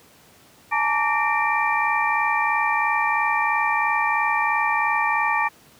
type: tone cluster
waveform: sine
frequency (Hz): 851 / 914 / 1158 / 1829 / 2356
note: G#5 / A#5 / D6 / A#6 / D7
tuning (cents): +42 / -34 / -25 / -33 / +5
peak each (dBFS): -25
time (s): 0.71-5.49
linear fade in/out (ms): 20
effects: pink hiss -52 dBFS RMS until 5.79 s + high-pass 100 Hz 12 dB/octave